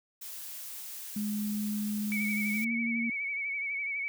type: noise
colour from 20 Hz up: blue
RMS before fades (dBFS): -42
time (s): 0.21-2.65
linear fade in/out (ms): 10
type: tone with pitch glide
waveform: sine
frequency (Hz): 209.6 to 231.2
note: G#3 to A#3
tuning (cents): +16 to -14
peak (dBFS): -30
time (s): 1.16-3.1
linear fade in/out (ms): 5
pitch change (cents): +170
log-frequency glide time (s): 2.54-2.68
type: tone with vibrato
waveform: sine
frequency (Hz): 2252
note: C#7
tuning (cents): +27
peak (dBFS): -31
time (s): 2.12-4.08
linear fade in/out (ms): 0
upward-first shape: sine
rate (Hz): 12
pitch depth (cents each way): 48
effects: none